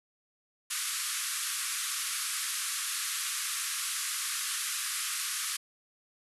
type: band-pass noise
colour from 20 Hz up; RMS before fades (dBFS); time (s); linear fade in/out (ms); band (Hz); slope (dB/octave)
white; -34; 0.7-5.57; 10; 1100 to 12000; 96
effects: none